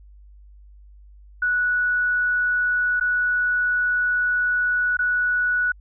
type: tone with dropouts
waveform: sine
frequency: 1472 Hz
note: F#6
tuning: 9 cents flat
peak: -18 dBFS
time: 1.42-5.72 s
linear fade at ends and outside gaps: 5 ms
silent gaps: 2.999-3.009 / 4.97-4.99 s
effects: added 50 Hz sine -44 dBFS peak until 5.8 s